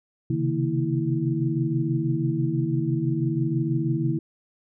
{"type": "tone cluster", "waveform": "sine", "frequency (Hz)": [130.3, 136.4, 156.9, 230.2, 327.2], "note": ["C3", "C#3", "D#3", "A#3", "E4"], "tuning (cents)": [-7, -28, 15, -22, -13], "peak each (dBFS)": [-31, -26, -27, -32, -27], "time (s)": [0.3, 4.19], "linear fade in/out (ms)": 5, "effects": []}